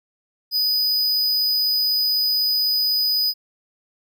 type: tone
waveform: square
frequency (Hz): 4978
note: D#8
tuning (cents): 0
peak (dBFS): -18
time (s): 0.51-3.34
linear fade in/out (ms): 50
effects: none